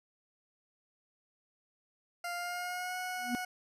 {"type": "tone with pitch glide", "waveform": "20% pulse", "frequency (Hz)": [698.5, 733.2], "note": ["F5", "F#5"], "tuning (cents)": [0, -16], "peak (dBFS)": -31, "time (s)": [2.24, 3.45], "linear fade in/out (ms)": 5, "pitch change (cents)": 84, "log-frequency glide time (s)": [2.34, 2.97]}
{"type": "tone with exponential growth", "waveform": "sine", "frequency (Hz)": 242.6, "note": "B3", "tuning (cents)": -31, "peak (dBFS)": -27, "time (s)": [3.17, 3.35], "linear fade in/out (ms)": 0, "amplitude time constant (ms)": 37}
{"effects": ["resampled to 32000 Hz"]}